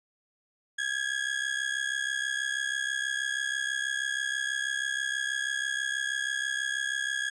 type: ring-modulated tone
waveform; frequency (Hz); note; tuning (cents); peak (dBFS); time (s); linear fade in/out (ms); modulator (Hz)
35% pulse; 1661.2; G#6; 0; -24; 0.78-7.3; 10; 33.1
effects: resampled to 24000 Hz